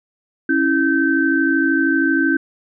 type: tone cluster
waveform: sine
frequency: 274.7 / 327.6 / 1547 Hz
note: C#4 / E4 / G6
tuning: -16 / -11 / -23 cents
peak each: -18 dBFS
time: 0.49-2.37 s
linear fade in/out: 5 ms
effects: none